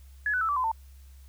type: tone with pitch steps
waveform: sine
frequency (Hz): 1696 / 1493.6 / 1315.4 / 1158.4 / 1020.2 / 898.4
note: G#6 / F#6 / E6 / D6 / C6 / A5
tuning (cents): +36 / +16 / -4 / -24 / -44 / +36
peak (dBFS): -24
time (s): 0.26-0.716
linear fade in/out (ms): 2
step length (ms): 76
effects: added 67 Hz sine -47 dBFS peak until 1.28 s + white hiss -63 dBFS RMS until 1.28 s